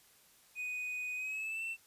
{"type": "tone with pitch glide", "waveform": "triangle", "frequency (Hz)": [2489, 2683], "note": ["D#7", "E7"], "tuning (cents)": [0, 30], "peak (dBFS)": -35, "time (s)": [0.55, 1.77], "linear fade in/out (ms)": 50, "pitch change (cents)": 130, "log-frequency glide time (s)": [1.15, 1.64], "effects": ["white hiss -64 dBFS RMS until 1.86 s", "resampled to 32000 Hz"]}